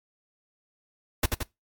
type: noise with echo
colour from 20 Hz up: pink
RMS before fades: -22 dBFS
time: 1.23-1.26 s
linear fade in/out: 5 ms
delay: 86 ms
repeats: 2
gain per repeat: -4 dB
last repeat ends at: 1.432 s
effects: noise-tail reverb RT60 0.2 s tail -22 dB re dry + MP3 96 kbps